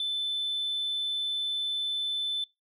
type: tone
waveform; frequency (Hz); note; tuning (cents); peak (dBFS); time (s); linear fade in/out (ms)
sine; 3520; A7; 0; -26; 0-2.44; 2
effects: noise-tail reverb RT60 0.2 s tail -24 dB re dry + tanh soft clip ceiling -25 dBFS